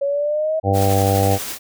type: exponential sweep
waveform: sine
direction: up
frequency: 554.4 to 641 Hz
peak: -17 dBFS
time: 0.01-0.6 s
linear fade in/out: 10 ms
type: harmonic tone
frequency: 98 Hz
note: G2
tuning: in tune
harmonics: 1 / 2 / 3 / 4 / 5 / 6 / 7 / 8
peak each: -17 / -26 / -25 / -29 / -21 / -25 / -25 / -21 dBFS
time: 0.63-1.39 s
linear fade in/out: 50 ms
type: noise with tremolo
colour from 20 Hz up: white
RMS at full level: -27 dBFS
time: 0.73-1.59 s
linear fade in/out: 50 ms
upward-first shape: square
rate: 12 Hz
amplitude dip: 25%
effects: none